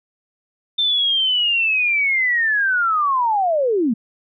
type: linear sweep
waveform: sine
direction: down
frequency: 3588 to 206.7 Hz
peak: -15 dBFS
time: 0.78-3.94 s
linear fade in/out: 10 ms
effects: none